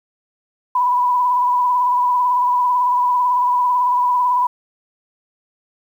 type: tone with vibrato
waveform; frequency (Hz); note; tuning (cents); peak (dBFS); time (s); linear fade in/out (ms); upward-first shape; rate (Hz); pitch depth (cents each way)
sine; 987.8; B5; 0; -13; 0.75-4.47; 5; sine; 18; 33
effects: 8-bit